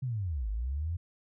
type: linear two-way sweep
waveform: sine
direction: down then up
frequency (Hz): 135 to 49.34 to 88.7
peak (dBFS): -30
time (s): 0.02-0.97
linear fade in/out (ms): 10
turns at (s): 0.49
effects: none